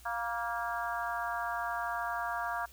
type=harmonic tone with a mistuned harmonic; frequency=233.1 Hz; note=A#3; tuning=in tune; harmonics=3 / 4 / 5 / 6 / 7; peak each=-37 / -38 / -39 / -40 / -40 dBFS; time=0.05-2.66 s; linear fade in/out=10 ms; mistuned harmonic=4; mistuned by=+29 cents; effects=added 60 Hz sine -55 dBFS peak until 2.72 s + white hiss -58 dBFS RMS until 2.72 s